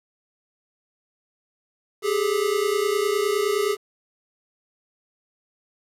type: tone pair together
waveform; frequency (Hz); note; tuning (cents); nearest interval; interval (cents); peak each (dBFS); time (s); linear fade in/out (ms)
square; 396.6 / 426.3; G4 / G#4; +20 / +45; minor second; 125; -24; 2.02-3.77; 50
effects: resampled to 32000 Hz + 8-bit